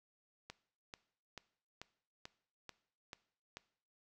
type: click train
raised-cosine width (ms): 0.2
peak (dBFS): -29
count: 8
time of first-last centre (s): 0.5-3.57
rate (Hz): 2.28
effects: noise-tail reverb RT60 0.6 s tail -19 dB re dry